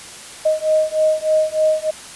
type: beating tone pair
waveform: sine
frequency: 622.3 / 625.6 Hz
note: D#5 / D#5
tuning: 0 / +9 cents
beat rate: 3.3 Hz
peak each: -17 dBFS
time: 0.45-1.91 s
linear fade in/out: 10 ms
effects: white hiss -36 dBFS RMS until 2.15 s + resampled to 24000 Hz

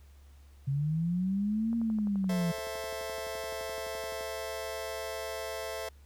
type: linear two-way sweep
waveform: sine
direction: up then down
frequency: 133.6 to 233.1 to 166.3 Hz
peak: -27 dBFS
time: 0.67-2.52 s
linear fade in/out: 10 ms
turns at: 1.76 s
type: click train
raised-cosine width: 1 ms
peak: -34 dBFS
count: 30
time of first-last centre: 1.73-4.209 s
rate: 11.7 Hz
type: chord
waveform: sawtooth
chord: A minor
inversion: none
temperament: just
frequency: 440 / 528 / 660 Hz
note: A4 / C5 / E5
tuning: 0 / +16 / +2 cents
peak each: -37 / -37 / -34 dBFS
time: 2.29-5.89 s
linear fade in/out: 5 ms
effects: added 70 Hz sine -52 dBFS peak until 6.05 s + pink hiss -66 dBFS RMS until 6.05 s

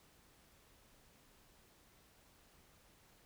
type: silence
effects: pink hiss -67 dBFS RMS until 3.25 s

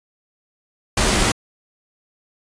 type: noise with comb filter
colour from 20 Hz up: pink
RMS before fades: -17 dBFS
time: 0.97-1.32 s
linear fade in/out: 5 ms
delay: 12 ms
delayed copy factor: -0.55
effects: resampled to 22050 Hz

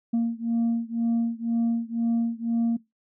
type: beating tone pair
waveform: sine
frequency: 230.9 / 232.9 Hz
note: A#3 / A#3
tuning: -16 / -1 cents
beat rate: 2 Hz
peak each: -23 / -24 dBFS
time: 0.13-2.77 s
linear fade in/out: 10 ms
effects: noise-tail reverb RT60 0.2 s tail -21 dB re dry + tanh soft clip ceiling -19 dBFS

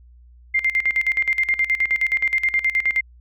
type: tone with tremolo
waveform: sine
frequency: 2101 Hz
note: C7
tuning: 7 cents sharp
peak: -15 dBFS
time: 0.54-3.01 s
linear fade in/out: 10 ms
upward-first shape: square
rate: 9.5 Hz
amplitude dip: 80%
effects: added 60 Hz sine -45 dBFS peak until 3.2 s

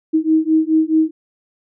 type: beating tone pair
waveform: sine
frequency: 314.4 / 319.1 Hz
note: D#4 / D#4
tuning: +18 / +44 cents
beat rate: 4.7 Hz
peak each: -15 dBFS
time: 0.13-1.11 s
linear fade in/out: 20 ms
effects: none

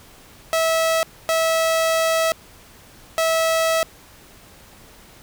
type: tone bursts at uneven times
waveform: sawtooth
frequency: 650 Hz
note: E5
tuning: 24 cents flat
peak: -13 dBFS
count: 3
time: 0.53-1.03 / 1.29-2.32 / 3.18-3.83 s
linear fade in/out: 0 ms
effects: pink hiss -47 dBFS RMS until 5.22 s

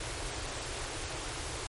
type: band-stop noise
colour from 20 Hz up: pink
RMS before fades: -38 dBFS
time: 0-1.67 s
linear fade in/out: 5 ms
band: 140 to 280 Hz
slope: 48 dB/octave
effects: MP3 48 kbps

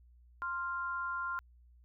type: tone pair together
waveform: sine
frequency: 1049.8 / 1392 Hz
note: C6 / F6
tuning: +5 / -6 cents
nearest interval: perfect fourth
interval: 489 cents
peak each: -38 / -36 dBFS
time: 0.42-1.39 s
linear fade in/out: 0 ms
effects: added 60 Hz sine -58 dBFS peak until 1.84 s

